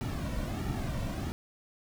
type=noise with flanger; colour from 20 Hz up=brown; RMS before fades=-34 dBFS; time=0.01-1.32 s; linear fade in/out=0 ms; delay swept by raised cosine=1.9 to 2.44 ms; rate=1.5 Hz; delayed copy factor=-0.65; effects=none